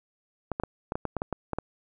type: clicks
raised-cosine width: 1 ms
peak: -15 dBFS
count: 11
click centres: 0.517 / 0.599 / 0.636 / 0.921 / 0.955 / 1.053 / 1.167 / 1.219 / 1.327 / 1.533 / 1.586 s
effects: none